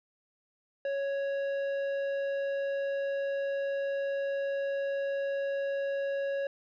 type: tone with tanh clipping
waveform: sine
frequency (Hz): 554.4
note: C#5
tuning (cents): 0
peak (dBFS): -31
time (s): 0.85-6.47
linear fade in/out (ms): 2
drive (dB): 10
effects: none